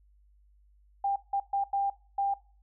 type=tone bursts at uneven times; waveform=sine; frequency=795 Hz; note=G5; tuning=24 cents sharp; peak=-25 dBFS; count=5; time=1.04-1.16 / 1.33-1.4 / 1.53-1.64 / 1.73-1.9 / 2.18-2.34 s; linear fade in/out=5 ms; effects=noise-tail reverb RT60 0.4 s tail -21 dB re dry + added 50 Hz sine -59 dBFS peak until 2.62 s